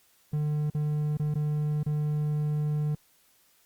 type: tone with dropouts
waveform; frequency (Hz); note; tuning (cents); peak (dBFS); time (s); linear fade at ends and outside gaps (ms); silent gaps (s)
triangle; 150; D3; +37; -23; 0.33-2.95; 5; 0.701-0.747 / 1.172-1.196 / 1.342-1.354 / 1.832-1.862
effects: white hiss -64 dBFS RMS until 3.65 s + Opus 48 kbps